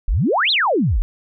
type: exponential two-way sweep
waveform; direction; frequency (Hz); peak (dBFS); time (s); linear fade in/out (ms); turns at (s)
sine; up then down; 33.41 to 4259 to 33.41; -14; 0.08-1.02; 0; 0.51
effects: none